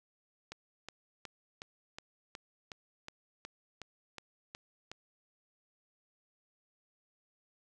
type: click train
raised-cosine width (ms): 0.2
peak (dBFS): -26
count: 13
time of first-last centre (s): 0.52-4.916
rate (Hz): 2.73
effects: none

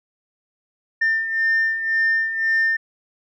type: beating tone pair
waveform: sine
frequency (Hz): 1799 / 1800.9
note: A6 / A6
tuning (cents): +38 / +40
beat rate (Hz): 1.9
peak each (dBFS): -23 / -17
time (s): 1.01-2.77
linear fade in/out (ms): 10
effects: tanh soft clip ceiling -13 dBFS

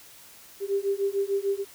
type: beating tone pair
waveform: sine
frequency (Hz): 393 / 399.7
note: G4 / G4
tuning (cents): +4 / +34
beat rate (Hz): 6.7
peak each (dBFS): -27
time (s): 0.6-1.65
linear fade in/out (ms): 50
effects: white hiss -50 dBFS RMS until 1.74 s

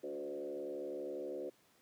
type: tone with frequency modulation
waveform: sine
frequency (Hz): 440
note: A4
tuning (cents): 0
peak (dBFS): -39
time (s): 0.03-1.5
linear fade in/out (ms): 10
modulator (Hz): 72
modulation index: 1.9
effects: pink hiss -69 dBFS RMS until 1.81 s + high-pass 150 Hz 12 dB/octave

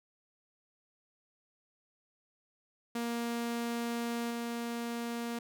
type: tone with level steps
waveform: sawtooth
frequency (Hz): 235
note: A#3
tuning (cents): +14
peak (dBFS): -29 / -31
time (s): 2.95-5.39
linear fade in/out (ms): 5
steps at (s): 4.3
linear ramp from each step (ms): 10
effects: none

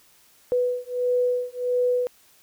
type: beating tone pair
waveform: sine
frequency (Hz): 493.9 / 495.4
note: B4 / B4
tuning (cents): 0 / +5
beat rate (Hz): 1.5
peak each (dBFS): -24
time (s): 0.52-2.07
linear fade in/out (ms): 0
effects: white hiss -57 dBFS RMS until 2.42 s

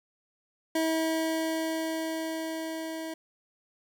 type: tone with level ramp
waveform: 25% pulse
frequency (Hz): 321.9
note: E4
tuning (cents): -41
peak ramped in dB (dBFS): -21 to -31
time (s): 0.75-3.14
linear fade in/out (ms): 5
effects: none

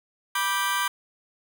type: chord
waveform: sawtooth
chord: G major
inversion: first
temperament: just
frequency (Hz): 980 / 1176 / 1568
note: B5 / D6 / G6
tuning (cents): -14 / +2 / 0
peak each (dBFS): -24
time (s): 0.35-0.88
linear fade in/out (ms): 5
effects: none

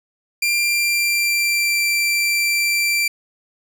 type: tone with pitch glide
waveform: sawtooth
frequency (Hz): 2381 to 2351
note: D7 to D7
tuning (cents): +23 to +1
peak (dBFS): -13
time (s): 0.42-3.08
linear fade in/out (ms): 5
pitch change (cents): -22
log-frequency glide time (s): 0.55-1.81
effects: none

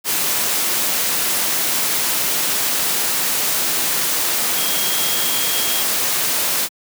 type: tone in noise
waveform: sine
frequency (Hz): 3259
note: G#7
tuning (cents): -33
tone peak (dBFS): -26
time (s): 4.54-5.85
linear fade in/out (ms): 50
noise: white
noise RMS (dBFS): -19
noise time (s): 0.04-6.69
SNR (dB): -10
effects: high-pass 150 Hz 12 dB/octave

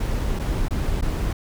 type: noise with dropouts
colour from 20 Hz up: brown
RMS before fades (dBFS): -23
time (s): 0-1.33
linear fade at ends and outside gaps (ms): 5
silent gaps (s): 0.391-0.395 / 0.684-0.707 / 1.012-1.023
effects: none

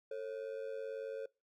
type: ring-modulated tone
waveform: triangle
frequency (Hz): 495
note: B4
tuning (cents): +4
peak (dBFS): -34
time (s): 0.11-1.26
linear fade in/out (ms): 5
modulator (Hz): 49.2
effects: noise-tail reverb RT60 0.3 s tail -25 dB re dry

